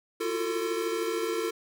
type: tone cluster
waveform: square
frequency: 341.2 / 354.7 / 374 / 447.6 Hz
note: F4 / F4 / F#4 / A4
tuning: -40 / +27 / +19 / +30 cents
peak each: -34 / -38 / -39 / -31 dBFS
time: 0.2-1.51 s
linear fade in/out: 10 ms
effects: none